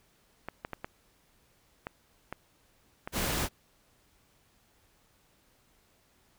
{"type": "clicks", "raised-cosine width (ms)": 0.5, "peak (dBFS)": -21, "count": 8, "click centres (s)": [0.486, 0.649, 0.733, 0.845, 1.869, 2.326, 3.075, 3.375]}
{"type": "noise", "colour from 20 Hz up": "pink", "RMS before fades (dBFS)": -31, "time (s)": [3.12, 3.49], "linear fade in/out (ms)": 50}
{"effects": ["pink hiss -67 dBFS RMS until 6.38 s"]}